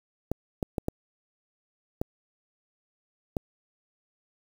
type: clicks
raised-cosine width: 2 ms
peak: -14 dBFS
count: 6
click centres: 0.316 / 0.628 / 0.782 / 0.884 / 2.015 / 3.368 s
effects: 7-bit